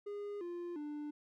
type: tone with pitch steps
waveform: triangle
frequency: 409.6 / 348.4 / 296.4 Hz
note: G#4 / F4 / D4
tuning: -24 / -4 / +16 cents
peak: -38 dBFS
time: 0.06-1.11 s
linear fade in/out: 10 ms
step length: 350 ms
effects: none